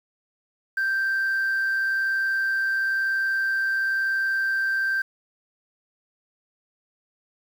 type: tone with amplitude modulation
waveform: sine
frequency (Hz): 1568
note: G6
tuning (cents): 0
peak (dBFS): -18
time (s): 0.77-5.02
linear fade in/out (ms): 5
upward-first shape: sine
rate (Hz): 121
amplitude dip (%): 30
effects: tanh soft clip ceiling -19 dBFS + 8-bit